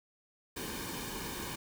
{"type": "noise with comb filter", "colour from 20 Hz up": "pink", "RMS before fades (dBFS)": -40, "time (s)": [0.56, 1.56], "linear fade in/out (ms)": 10, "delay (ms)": 1.5, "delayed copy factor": -0.65, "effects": []}